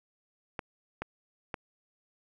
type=clicks; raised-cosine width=0.5 ms; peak=-19 dBFS; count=3; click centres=0.592 / 1.02 / 1.542 s; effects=none